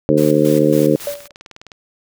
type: harmonic tone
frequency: 75.5 Hz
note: D2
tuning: 48 cents sharp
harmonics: 2 / 3 / 4 / 5 / 6 / 7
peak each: -19 / -20 / -15 / -19 / -17 / -17 dBFS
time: 0.09-0.96 s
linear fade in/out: 0 ms
type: noise with tremolo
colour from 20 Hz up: white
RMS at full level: -31 dBFS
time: 0.17-1.28 s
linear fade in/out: 10 ms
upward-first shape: square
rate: 3.6 Hz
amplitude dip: 70%
type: click train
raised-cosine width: 0.2 ms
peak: -20 dBFS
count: 15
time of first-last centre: 1-1.718 s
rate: 19.5 Hz
type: tone with exponential decay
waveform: sine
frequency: 575 Hz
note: D5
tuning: 37 cents flat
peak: -16 dBFS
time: 1.07-1.32 s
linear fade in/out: 2 ms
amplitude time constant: 53 ms
effects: none